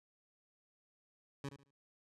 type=tone with echo; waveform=20% pulse; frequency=139.4 Hz; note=C#3; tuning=10 cents sharp; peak=-35 dBFS; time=1.44-1.49 s; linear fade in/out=2 ms; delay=73 ms; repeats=3; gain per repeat=-12 dB; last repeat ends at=1.709 s; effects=low-pass 9000 Hz 12 dB/octave